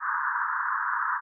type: band-pass noise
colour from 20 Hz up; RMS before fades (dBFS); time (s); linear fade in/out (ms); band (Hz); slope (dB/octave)
pink; -28; 0-1.21; 50; 950 to 1700; 96
effects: none